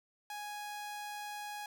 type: tone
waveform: sawtooth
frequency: 830.6 Hz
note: G#5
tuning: in tune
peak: -37 dBFS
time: 0.3-1.66 s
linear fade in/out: 2 ms
effects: none